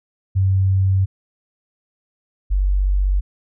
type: tone pair in turn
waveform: sine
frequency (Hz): 95.6 / 47.8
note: G2 / G1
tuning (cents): -43 / -43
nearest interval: octave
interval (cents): 1200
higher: first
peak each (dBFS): -13 / -14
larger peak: first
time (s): 0.35-1.06 / 2.5-3.21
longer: neither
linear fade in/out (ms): 20
effects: none